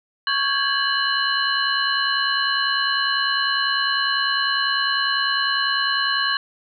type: tone cluster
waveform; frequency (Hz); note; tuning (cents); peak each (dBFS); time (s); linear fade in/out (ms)
sine; 1110 / 1606 / 1676 / 2962 / 4116; C#6 / G6 / G#6 / F#7 / C8; +2 / +41 / +15 / +1 / -29; -25; 0.27-6.37; 2
effects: none